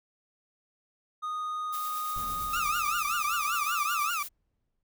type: tone with pitch glide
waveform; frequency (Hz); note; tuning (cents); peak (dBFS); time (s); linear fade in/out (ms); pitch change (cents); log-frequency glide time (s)
triangle; 1238 to 1180; D#6 to D6; -9 to +8; -29; 1.22-4.11; 20; -83; 2.45-3.42
type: noise with tremolo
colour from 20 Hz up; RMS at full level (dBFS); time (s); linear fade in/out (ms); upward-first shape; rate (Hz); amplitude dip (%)
blue; -39; 1.72-4.29; 20; triangle; 8.8; 35
type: noise with exponential decay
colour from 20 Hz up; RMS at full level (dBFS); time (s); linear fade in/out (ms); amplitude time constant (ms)
brown; -41; 2.16-4.83; 5; 580
type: tone with vibrato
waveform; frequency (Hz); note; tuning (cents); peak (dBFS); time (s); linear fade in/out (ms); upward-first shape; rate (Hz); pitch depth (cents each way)
30% pulse; 1287; E6; -42; -26; 2.53-4.23; 5; triangle; 5.2; 210
effects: none